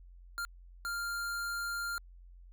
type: tone bursts at uneven times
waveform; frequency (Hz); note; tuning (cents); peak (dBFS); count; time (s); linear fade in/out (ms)
square; 1396.9; F6; 0; -35; 2; 0.38-0.45 / 0.85-1.98; 0
effects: added 44 Hz sine -51 dBFS peak until 2.52 s